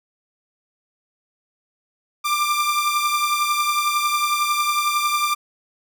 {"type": "beating tone pair", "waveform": "sawtooth", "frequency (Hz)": [1185, 1196], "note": ["D6", "D6"], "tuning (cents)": [15, 31], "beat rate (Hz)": 11, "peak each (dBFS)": [-16, -21], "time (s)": [2.24, 5.35], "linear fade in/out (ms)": 20, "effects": []}